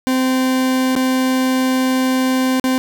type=tone with dropouts; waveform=40% pulse; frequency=259 Hz; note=C4; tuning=17 cents flat; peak=-13 dBFS; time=0.07-2.78 s; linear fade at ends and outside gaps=0 ms; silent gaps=0.953-0.963 / 2.598-2.641 s; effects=none